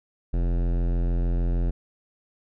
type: tone with hard clipping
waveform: sine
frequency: 43.23 Hz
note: F1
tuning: 17 cents flat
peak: -23 dBFS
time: 0.33-1.71 s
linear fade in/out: 10 ms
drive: 18 dB
effects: none